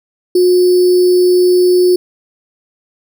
sine tone with sample-and-hold, 361.1 Hz, F#4, 42 cents flat, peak -6 dBFS, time 0.35-1.96 s, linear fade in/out 5 ms, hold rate 4900 Hz, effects none

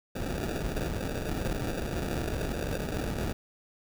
pink noise with sample-and-hold, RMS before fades -32 dBFS, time 0.15-3.33 s, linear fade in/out 10 ms, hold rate 1050 Hz, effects none

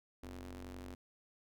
sawtooth ring-modulated tone, 92.5 Hz, F#2, in tune, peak -39 dBFS, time 0.23-0.95 s, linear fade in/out 5 ms, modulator 164 Hz, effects none

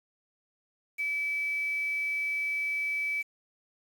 sine tone with quantisation, 2300 Hz, D7, 37 cents flat, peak -28 dBFS, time 0.98-3.23 s, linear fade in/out 20 ms, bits 8, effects none

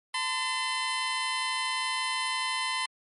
15% pulse tone pair together, 893 / 1025 Hz, A5 / C6, +25 / -36 cents, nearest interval major second, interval 239 cents, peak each -29 / -22 dBFS, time 0.14-2.86 s, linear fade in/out 5 ms, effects MP3 48 kbps

